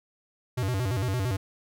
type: tone with vibrato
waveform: square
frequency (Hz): 109.8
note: A2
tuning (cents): -3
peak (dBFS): -26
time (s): 0.57-1.37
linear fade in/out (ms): 10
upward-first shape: square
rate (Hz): 8.8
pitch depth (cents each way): 230
effects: none